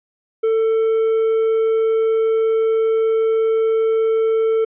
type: tone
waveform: triangle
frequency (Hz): 445.8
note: A4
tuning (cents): +23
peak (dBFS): -12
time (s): 0.43-4.65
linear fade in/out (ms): 10
effects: resampled to 8000 Hz